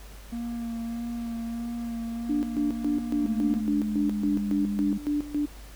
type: tone with vibrato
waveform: triangle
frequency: 233.1 Hz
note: A#3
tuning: in tune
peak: -28 dBFS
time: 0.32-3.61 s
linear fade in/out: 10 ms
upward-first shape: sine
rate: 1.6 Hz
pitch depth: 21 cents each way
type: tone with tremolo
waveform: sine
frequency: 293.7 Hz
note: D4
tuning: in tune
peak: -23 dBFS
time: 2.29-5.46 s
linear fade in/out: 10 ms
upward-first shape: square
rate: 3.6 Hz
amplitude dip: 80%
type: tone with pitch glide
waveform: sine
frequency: 217.8 to 204.4 Hz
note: A3 to G#3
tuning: -17 to -27 cents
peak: -26 dBFS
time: 3.24-4.98 s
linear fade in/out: 10 ms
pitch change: -110 cents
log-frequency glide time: 3.48-4.48 s
effects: added 50 Hz sine -43 dBFS peak until 5.75 s + pink hiss -50 dBFS RMS until 5.75 s